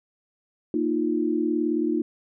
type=chord; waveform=sine; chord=Bb suspended fourth; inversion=none; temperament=just; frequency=233.1 / 310.8 / 349.6 Hz; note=Bb3 / Eb4 / F4; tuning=0 / -2 / +2 cents; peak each=-28 / -24 / -26 dBFS; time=0.74-2.02 s; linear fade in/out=2 ms; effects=none